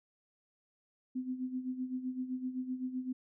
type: tone with tremolo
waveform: sine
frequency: 255.5 Hz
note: C4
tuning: 41 cents flat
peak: -32 dBFS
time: 1.15-3.13 s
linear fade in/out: 10 ms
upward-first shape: sine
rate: 7.8 Hz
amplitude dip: 70%
effects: none